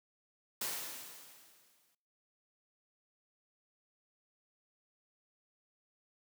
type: noise with exponential decay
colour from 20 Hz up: white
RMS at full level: -36 dBFS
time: 0.61-1.95 s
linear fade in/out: 5 ms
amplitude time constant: 290 ms
effects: noise-tail reverb RT60 0.9 s tail -25 dB re dry + high-pass 150 Hz 12 dB/octave